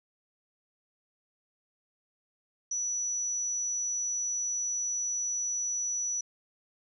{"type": "tone", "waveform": "sine", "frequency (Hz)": 5910, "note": "F#8", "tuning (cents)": -3, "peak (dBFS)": -29, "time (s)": [2.71, 6.21], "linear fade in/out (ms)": 5, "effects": []}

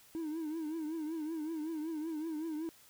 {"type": "tone with vibrato", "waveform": "triangle", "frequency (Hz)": 315.9, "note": "D#4", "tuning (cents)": 26, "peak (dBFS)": -33, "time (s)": [0.15, 2.69], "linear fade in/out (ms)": 0, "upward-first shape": "triangle", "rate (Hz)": 5.3, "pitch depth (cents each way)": 110, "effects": ["tanh soft clip ceiling -29 dBFS", "white hiss -61 dBFS RMS until 2.89 s"]}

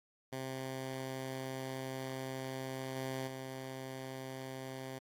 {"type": "tone with level steps", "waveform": "10% pulse", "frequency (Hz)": 131.8, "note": "C3", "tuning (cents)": 13, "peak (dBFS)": [-31, -29, -34], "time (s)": [0.32, 4.99], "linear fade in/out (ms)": 10, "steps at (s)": [2.96, 3.27], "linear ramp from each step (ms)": 5, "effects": ["AAC 64 kbps"]}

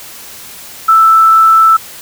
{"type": "tone with frequency modulation", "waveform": "sine", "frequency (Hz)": 1321, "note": "E6", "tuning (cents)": 3, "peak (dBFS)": -3, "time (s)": [0.88, 1.77], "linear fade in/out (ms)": 10, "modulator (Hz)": 24.5, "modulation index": 0.22, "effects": ["white hiss -31 dBFS RMS until 2.01 s"]}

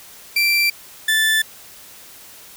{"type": "tone pair in turn", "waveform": "30% pulse", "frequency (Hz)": [2351, 1757], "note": ["D7", "A6"], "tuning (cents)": [1, -3], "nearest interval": "perfect fourth", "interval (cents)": 504, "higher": "first", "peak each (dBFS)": -12, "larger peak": "neither", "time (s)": [[0.36, 0.7], [1.08, 1.42]], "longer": "neither", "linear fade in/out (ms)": 5, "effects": ["white hiss -42 dBFS RMS until 2.56 s"]}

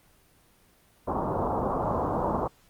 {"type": "low-pass noise", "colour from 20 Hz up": "white", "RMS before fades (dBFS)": -28, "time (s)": [1.07, 2.48], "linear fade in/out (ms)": 10, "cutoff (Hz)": 1100, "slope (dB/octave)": 48, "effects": ["pink hiss -61 dBFS RMS until 2.69 s", "Opus 32 kbps"]}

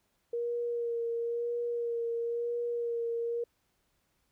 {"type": "tone with vibrato", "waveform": "sine", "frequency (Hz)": 470.7, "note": "A#4", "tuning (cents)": 17, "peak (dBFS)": -30, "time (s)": [0.33, 3.44], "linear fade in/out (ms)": 5, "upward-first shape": "sine", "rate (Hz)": 0.99, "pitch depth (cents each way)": 21, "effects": ["pink hiss -75 dBFS RMS until 4.31 s"]}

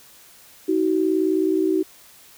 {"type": "tone pair together", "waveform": "sine", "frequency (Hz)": [317.1, 376.4], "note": ["D#4", "F#4"], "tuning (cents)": [33, 30], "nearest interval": "minor third", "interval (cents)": 297, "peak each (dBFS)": -20, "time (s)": [0.68, 1.83], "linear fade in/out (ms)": 10, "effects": ["white hiss -49 dBFS RMS until 2.37 s"]}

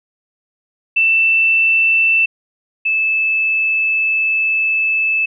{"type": "tone pair in turn", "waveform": "sine", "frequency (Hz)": [2664, 2621], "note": ["E7", "E7"], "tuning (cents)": [18, -11], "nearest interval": "unison", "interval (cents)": 29, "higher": "first", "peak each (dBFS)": [-10, -13], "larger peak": "first", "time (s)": [[0.96, 2.26], [2.85, 5.26]], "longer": "second", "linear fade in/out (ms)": 10, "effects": []}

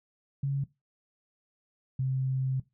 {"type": "tone pair in turn", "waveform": "sine", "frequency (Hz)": [138.59, 131.63], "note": ["C#3", "C3"], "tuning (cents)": [0, 11], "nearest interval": "minor second", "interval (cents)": 89, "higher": "first", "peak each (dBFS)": -26, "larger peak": "neither", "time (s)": [[0.43, 0.64], [1.99, 2.6]], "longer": "second", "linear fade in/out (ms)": 5, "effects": ["noise-tail reverb RT60 0.2 s tail -18 dB re dry"]}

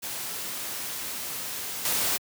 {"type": "noise with level steps", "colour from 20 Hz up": "white", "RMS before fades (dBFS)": [-34, -26], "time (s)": [0.02, 2.18], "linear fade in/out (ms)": 20, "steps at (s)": 1.85, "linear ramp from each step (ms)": 2, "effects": ["high-pass 80 Hz 12 dB/octave"]}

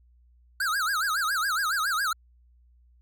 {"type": "tone with vibrato", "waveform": "square", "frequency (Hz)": 1430, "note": "F6", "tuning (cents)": 41, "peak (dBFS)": -25, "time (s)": [0.6, 2.13], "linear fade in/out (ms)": 5, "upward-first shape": "sine", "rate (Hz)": 7.2, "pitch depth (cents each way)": 250, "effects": ["added 60 Hz sine -56 dBFS peak until 3.01 s"]}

